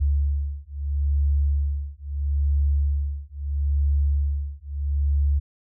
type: beating tone pair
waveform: sine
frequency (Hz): 70.9 / 71.66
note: C#2 / D2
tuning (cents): +40 / -42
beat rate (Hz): 0.76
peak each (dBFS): -23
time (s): 0-5.4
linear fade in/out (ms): 20
effects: none